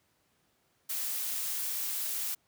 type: noise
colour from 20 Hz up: blue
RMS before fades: -34 dBFS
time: 0.89-2.35 s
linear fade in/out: 10 ms
effects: pink hiss -72 dBFS RMS until 2.47 s + high-pass 80 Hz 12 dB/octave